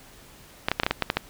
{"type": "clicks", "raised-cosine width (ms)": 0.3, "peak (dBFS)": -5, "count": 9, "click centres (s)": [0.685, 0.716, 0.799, 0.834, 0.865, 0.91, 1.023, 1.101, 1.17], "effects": ["pink hiss -50 dBFS RMS until 1.29 s"]}